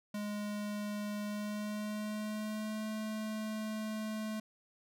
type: tone with pitch glide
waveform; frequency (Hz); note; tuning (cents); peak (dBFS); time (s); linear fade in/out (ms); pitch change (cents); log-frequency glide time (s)
square; 207.7 to 216.4; G#3 to A3; 0 to -29; -37; 0.14-4.4; 5; +71; 1.26-2.88
effects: none